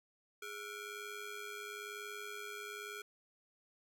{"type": "ring-modulated tone", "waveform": "20% pulse", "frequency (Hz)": 931, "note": "A#5", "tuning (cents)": -2, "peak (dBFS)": -36, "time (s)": [0.42, 3.02], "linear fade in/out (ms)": 5, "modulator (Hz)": 516, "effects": []}